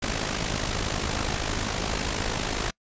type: noise with amplitude modulation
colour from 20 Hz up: pink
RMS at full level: -25 dBFS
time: 0.02-2.71 s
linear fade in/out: 10 ms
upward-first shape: sine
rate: 52.3 Hz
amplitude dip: 65%
effects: noise-tail reverb RT60 0.1 s tail -26 dB re dry + resampled to 16000 Hz